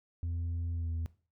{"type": "tone with pitch glide", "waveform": "sine", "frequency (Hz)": [84.7, 82.34], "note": ["E2", "E2"], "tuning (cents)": [48, -1], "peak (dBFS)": -29, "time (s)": [0.23, 1.06], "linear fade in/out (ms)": 0, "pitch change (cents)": -49, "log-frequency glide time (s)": [0.73, 0.9], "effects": ["noise-tail reverb RT60 0.4 s tail -22 dB re dry", "tanh soft clip ceiling -31 dBFS"]}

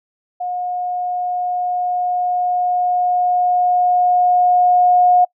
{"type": "tone with level ramp", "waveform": "sine", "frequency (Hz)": 720, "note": "F#5", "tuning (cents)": -47, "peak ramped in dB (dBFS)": [-20, -8], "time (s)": [0.4, 5.25], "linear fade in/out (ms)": 10, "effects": ["noise-tail reverb RT60 0.1 s tail -26 dB re dry"]}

